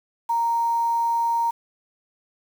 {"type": "tone with quantisation", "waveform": "sine", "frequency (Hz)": 930, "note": "A#5", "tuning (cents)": -4, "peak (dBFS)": -19, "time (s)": [0.29, 1.51], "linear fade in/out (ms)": 10, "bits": 7, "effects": []}